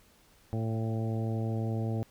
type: harmonic tone with a mistuned harmonic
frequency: 111.9 Hz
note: A2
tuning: 30 cents sharp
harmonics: 1 / 2 / 3 / 4 / 5 / 6 / 7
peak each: -30 / -36 / -40 / -42 / -44 / -46 / -47 dBFS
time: 0.53-2.03 s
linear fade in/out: 0 ms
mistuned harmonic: 6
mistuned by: +17 cents
effects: pink hiss -62 dBFS RMS until 2.1 s